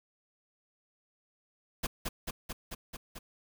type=noise with echo; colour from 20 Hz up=pink; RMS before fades=-32 dBFS; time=1.83-1.87 s; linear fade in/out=10 ms; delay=220 ms; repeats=6; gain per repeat=-2 dB; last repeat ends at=3.19 s; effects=none